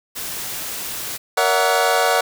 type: noise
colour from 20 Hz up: white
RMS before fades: -28 dBFS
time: 0.15-1.18 s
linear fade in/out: 20 ms
type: chord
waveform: 25% pulse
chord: F# dominant seventh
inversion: first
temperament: equal with one note detuned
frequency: 466.2 / 568.6 / 659.3 / 740 Hz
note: A#4 / C#5 / E5 / F#5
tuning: 0 / +44 / 0 / 0 cents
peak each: -18 / -17 / -19 / -15 dBFS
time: 1.37-2.21 s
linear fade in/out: 5 ms
effects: none